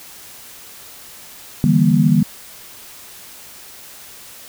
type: chord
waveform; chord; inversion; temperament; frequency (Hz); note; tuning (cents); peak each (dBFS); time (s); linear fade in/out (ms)
sine; E half-diminished seventh; third; just; 148.33 / 164.81 / 197.78 / 237.3; D3 / E3 / G3 / Bb3; +18 / 0 / +16 / +31; -16; 1.64-2.23; 0
effects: white hiss -39 dBFS RMS until 4.48 s